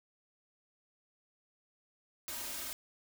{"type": "noise with comb filter", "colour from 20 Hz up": "white", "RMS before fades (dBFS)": -41, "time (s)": [2.28, 2.73], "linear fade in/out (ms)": 0, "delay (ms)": 3.2, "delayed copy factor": 0.65, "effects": []}